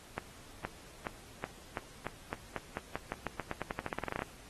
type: accelerating click train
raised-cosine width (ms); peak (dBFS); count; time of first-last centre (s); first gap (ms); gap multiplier
0.5; -20; 26; 0.18-4.221; 470; 0.89
effects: pink hiss -55 dBFS RMS until 4.49 s + AAC 32 kbps